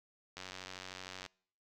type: click train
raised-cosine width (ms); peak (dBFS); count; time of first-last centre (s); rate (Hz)
0.2; -27; 84; 0.37-1.262; 93
effects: noise-tail reverb RT60 0.6 s tail -26 dB re dry